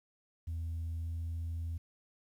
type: tone with pitch glide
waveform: sine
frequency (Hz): 82.41 to 82.98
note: E2 to E2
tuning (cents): 0 to +12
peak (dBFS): -33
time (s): 0.47-1.78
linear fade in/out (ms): 10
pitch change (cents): +12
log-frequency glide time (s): 1-1.09
effects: tanh soft clip ceiling -33 dBFS + 11-bit

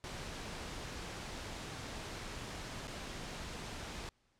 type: noise with dropouts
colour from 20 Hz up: pink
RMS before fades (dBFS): -44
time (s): 0.04-4.09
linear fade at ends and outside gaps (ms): 0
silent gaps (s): 2.872-2.879
effects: pink hiss -75 dBFS RMS until 4.39 s + low-pass 7000 Hz 12 dB/octave

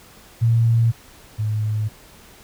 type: tone pair in turn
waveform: sine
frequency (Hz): 115.4 / 107.45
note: A#2 / A2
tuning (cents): -17 / -41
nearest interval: minor second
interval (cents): 124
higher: first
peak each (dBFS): -13 / -19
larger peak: first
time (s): 0.41-0.92 / 1.38-1.89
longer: neither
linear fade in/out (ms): 20
effects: pink hiss -47 dBFS RMS until 2.43 s

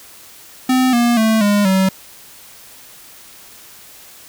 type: tone with pitch steps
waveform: square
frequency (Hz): 256.7 / 238.1 / 220.9 / 204.9 / 190.1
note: C4 / A#3 / A3 / G#3 / F#3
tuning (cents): -33 / +37 / +7 / -23 / +47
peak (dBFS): -12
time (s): 0.69-1.89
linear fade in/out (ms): 5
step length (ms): 240
effects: white hiss -41 dBFS RMS until 4.28 s

